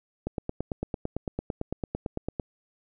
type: click train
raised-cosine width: 2 ms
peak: -16 dBFS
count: 20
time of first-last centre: 0.27-2.398 s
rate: 8.93 Hz
effects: none